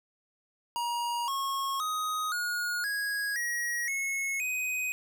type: tone with pitch steps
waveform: square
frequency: 950 / 1091.3 / 1253.5 / 1439.9 / 1654 / 1900 / 2183 / 2507 Hz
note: A#5 / C#6 / D#6 / F#6 / G#6 / A#6 / C#7 / D#7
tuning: +33 / -27 / +12 / -48 / -8 / +33 / -27 / +12 cents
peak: -30 dBFS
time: 0.76-4.92 s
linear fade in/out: 0 ms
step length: 520 ms
effects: none